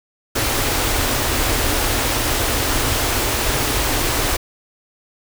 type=band-stop noise; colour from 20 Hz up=pink; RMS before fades=-19 dBFS; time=0.35-4.37 s; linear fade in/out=10 ms; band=140 to 230 Hz; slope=96 dB/octave; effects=none